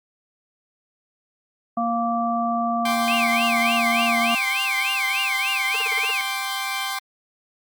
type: harmonic tone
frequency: 233.1 Hz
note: A#3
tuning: in tune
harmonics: 1 / 3 / 5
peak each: -25 / -23 / -26 dBFS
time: 1.77-4.35 s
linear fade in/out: 5 ms
type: chord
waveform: 15% pulse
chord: G suspended fourth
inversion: none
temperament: equal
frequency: 784 / 1046.5 / 1174.7 Hz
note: G5 / C6 / D6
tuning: 0 / 0 / 0 cents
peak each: -22 / -22 / -25 dBFS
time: 2.85-6.99 s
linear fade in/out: 5 ms
type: tone with vibrato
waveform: sine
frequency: 2409 Hz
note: D7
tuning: 43 cents sharp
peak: -22 dBFS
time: 3.08-6.21 s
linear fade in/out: 0 ms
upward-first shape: sine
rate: 3.4 Hz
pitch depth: 270 cents each way
type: tone bursts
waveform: sawtooth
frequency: 450.6 Hz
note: A4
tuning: 41 cents sharp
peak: -28 dBFS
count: 7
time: 5.74-6.11 s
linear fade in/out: 5 ms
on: 22 ms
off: 36 ms
effects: Opus 48 kbps